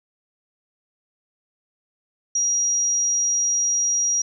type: tone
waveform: sine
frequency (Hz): 5730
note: F8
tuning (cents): +44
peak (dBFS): -18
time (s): 2.35-4.22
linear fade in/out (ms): 5
effects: 10-bit